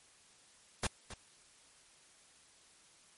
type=noise with echo; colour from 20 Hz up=pink; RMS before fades=-33 dBFS; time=0.83-0.87 s; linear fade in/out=5 ms; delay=270 ms; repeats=1; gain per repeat=-13 dB; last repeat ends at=1.14 s; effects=white hiss -63 dBFS RMS until 3.17 s + MP3 48 kbps